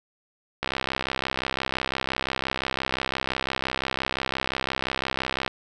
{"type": "click train", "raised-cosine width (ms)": 0.3, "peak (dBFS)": -9, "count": 320, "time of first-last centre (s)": [0.63, 5.478], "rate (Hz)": 65.8, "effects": []}